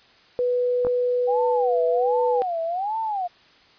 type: tone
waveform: sine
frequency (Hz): 493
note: B4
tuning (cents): -3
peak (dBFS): -19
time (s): 0.39-2.42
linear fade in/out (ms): 0
type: clicks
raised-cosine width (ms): 1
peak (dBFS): -17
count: 2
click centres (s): 0.849 / 0.869
type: tone with vibrato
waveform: sine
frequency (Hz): 767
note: G5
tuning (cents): -38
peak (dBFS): -23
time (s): 1.27-3.28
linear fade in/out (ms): 20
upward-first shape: sine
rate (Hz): 1.3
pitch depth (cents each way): 270
effects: white hiss -54 dBFS RMS until 3.78 s + resampled to 11025 Hz